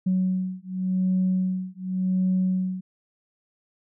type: beating tone pair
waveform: sine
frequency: 185.2 / 186.09 Hz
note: F#3 / F#3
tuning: +2 / +10 cents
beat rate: 0.89 Hz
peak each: -24 dBFS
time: 0.06-2.81 s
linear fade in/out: 10 ms
effects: tanh soft clip ceiling -15 dBFS